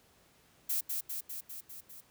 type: noise with echo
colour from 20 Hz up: violet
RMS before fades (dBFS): -32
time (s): 0.69-0.81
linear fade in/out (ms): 10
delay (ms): 200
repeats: 6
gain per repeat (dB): -3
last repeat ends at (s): 2.01
effects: pink hiss -65 dBFS RMS until 2.1 s + high-pass 60 Hz 12 dB/octave